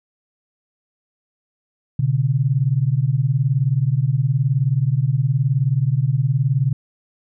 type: beating tone pair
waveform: sine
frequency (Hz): 124 / 143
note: B2 / D3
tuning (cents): +7 / -46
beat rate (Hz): 19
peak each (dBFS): -18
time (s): 1.99-6.73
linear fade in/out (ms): 5
effects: none